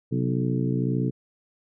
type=harmonic tone with a mistuned harmonic; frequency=61.8 Hz; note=B1; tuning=2 cents sharp; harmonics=2 / 3 / 4 / 5 / 6 / 7; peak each=-25 / -29 / -29 / -31 / -36 / -34 dBFS; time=0.11-1.11 s; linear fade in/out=20 ms; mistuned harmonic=2; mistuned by=+110 cents; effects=none